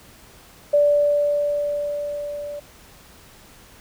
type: tone with level ramp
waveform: sine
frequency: 583 Hz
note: D5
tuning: 13 cents flat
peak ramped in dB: -12 to -29 dBFS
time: 0.73-2.6 s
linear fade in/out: 10 ms
effects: pink hiss -48 dBFS RMS until 3.8 s